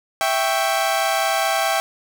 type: chord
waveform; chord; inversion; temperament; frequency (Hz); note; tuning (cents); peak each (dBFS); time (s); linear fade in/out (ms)
sawtooth; C# diminished; first; equal; 659.3 / 784 / 1108.7; E5 / G5 / C#6; 0 / 0 / 0; -18 / -17 / -23; 0.21-1.8; 0
effects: none